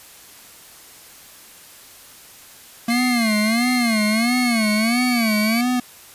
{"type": "tone with vibrato", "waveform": "square", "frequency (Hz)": 229.9, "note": "A#3", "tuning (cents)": -24, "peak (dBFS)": -18, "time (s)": [2.88, 5.8], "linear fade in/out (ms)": 5, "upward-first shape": "sine", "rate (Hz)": 1.5, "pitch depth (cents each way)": 150}
{"type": "tone with pitch glide", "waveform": "30% pulse", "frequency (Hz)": [2106, 2270], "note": ["C7", "C#7"], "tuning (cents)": [11, 41], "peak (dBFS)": -20, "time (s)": [2.9, 5.61], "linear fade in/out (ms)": 2, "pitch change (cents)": 130, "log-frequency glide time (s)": [3.75, 5.29]}
{"effects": ["white hiss -44 dBFS RMS until 6.14 s", "resampled to 32000 Hz"]}